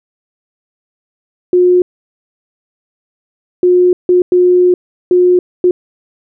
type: tone bursts at uneven times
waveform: sine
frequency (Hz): 359.7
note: F#4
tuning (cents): -49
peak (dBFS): -5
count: 6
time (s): 1.53-1.82 / 3.63-3.93 / 4.09-4.22 / 4.32-4.74 / 5.11-5.39 / 5.64-5.71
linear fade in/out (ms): 2
effects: none